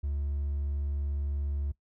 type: tone with hard clipping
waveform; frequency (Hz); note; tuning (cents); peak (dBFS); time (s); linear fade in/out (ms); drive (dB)
triangle; 71.5; D2; -46; -30; 0.03-1.72; 10; 5
effects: noise-tail reverb RT60 0.1 s tail -19 dB re dry